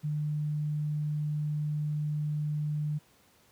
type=tone; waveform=sine; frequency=150 Hz; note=D3; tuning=37 cents sharp; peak=-28 dBFS; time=0.03-2.99 s; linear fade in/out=20 ms; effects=pink hiss -63 dBFS RMS until 3.51 s + high-pass 80 Hz 12 dB/octave